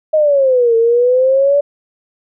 sine exponential two-way sweep, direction down then up, 631 to 452.2 to 579 Hz, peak -8 dBFS, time 0.13-1.61 s, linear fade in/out 10 ms, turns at 0.76 s, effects none

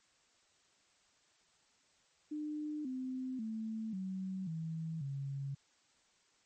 sine tone with pitch steps, 301.6 / 258 / 220.8 / 188.9 / 161.62 / 138.28 Hz, D4 / C4 / A3 / F#3 / E3 / C#3, +46 / -24 / +6 / +36 / -34 / -4 cents, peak -37 dBFS, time 2.31-5.55 s, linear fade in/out 10 ms, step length 540 ms, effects white hiss -71 dBFS RMS until 6.45 s + MP3 32 kbps

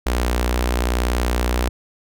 sawtooth tone with notch filter, 61 Hz, B1, 21 cents flat, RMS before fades -20 dBFS, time 0.06-1.69 s, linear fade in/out 5 ms, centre 130 Hz, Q 0.65, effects none

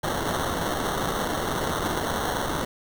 blue noise with sample-and-hold, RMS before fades -27 dBFS, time 0.03-2.65 s, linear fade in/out 10 ms, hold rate 2450 Hz, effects none

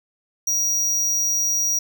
square tone, 5750 Hz, F8, 50 cents sharp, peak -19 dBFS, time 0.47-1.79 s, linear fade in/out 5 ms, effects none

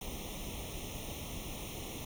pink noise with comb filter, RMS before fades -42 dBFS, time 0.01-2.05 s, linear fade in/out 5 ms, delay 0.32 ms, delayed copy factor +0.95, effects none

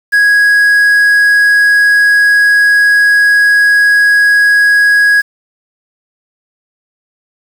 triangle tone with quantisation, 1659 Hz, G#6, 2 cents flat, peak -3 dBFS, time 0.12-5.22 s, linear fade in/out 20 ms, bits 5, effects none

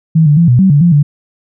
sine tone with pitch steps, 160.6 / 147 / 168.9 / 123 / 190.8 / 144.4 / 173 / 145.5 Hz, E3 / D3 / E3 / B2 / G3 / D3 / F3 / D3, -45 / +2 / +42 / -7 / -47 / -29 / -16 / -16 cents, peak -4 dBFS, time 0.15-1.03 s, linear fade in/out 10 ms, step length 110 ms, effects none

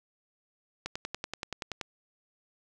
click train, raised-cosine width 0.2 ms, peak -17 dBFS, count 11, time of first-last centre 0.86-1.812 s, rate 10.5 Hz, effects none

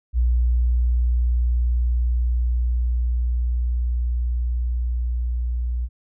sine tone with level ramp, 60.2 Hz, B1, 44 cents flat, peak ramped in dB -15 to -21 dBFS, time 0.13-5.89 s, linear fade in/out 50 ms, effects none

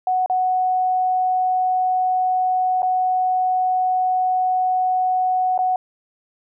sine tone with dropouts, 740 Hz, F#5, in tune, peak -16 dBFS, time 0.07-5.76 s, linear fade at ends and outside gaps 2 ms, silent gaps 0.261-0.298 / 2.821-2.829 / 5.578-5.589 s, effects none

